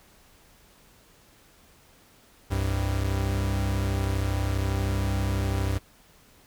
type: tone pair together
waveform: 45% pulse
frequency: 65.55 / 98 Hz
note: C2 / G2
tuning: +4 / 0 cents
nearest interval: perfect fifth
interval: 696 cents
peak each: -28 / -26 dBFS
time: 2.5-5.79 s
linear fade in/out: 20 ms
effects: pink hiss -57 dBFS RMS until 6.46 s